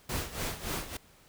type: noise with tremolo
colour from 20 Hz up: pink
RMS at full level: -33 dBFS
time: 0.09-0.97 s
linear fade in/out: 5 ms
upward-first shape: sine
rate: 3.5 Hz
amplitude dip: 75%
effects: pink hiss -60 dBFS RMS until 1.28 s